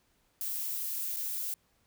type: noise with dropouts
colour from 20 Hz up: violet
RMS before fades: -35 dBFS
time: 0.41-1.54 s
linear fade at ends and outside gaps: 1 ms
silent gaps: 1.163-1.168 s
effects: pink hiss -71 dBFS RMS until 1.86 s